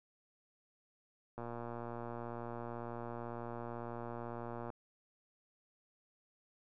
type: click train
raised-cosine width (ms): 1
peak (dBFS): -30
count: 393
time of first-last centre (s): 1.38-4.702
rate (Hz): 118
effects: none